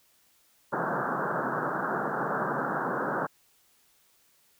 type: band-pass noise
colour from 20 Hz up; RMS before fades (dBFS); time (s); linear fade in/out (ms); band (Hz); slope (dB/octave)
white; -30; 0.72-3.27; 10; 130 to 1600; 96
effects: white hiss -65 dBFS RMS until 4.59 s